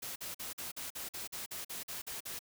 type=noise bursts; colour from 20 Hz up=white; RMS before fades=-42 dBFS; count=13; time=0.02-2.392 s; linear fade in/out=10 ms; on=140 ms; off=46 ms; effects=none